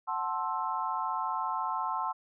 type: chord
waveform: sine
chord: F# half-diminished seventh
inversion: none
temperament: equal with one note detuned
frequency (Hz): 740 / 880 / 1054.4 / 1318.5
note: F#5 / A5 / C6 / E6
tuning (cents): 0 / 0 / +13 / 0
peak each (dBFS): -38 / -34 / -33 / -37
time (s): 0.07-2.13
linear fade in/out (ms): 20
effects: none